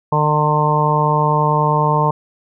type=harmonic tone; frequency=150.8 Hz; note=D3; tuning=46 cents sharp; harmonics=1 / 2 / 3 / 4 / 5 / 6 / 7; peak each=-17 / -29 / -22 / -23 / -27 / -17 / -19 dBFS; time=0.12-2.11 s; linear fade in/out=5 ms; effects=none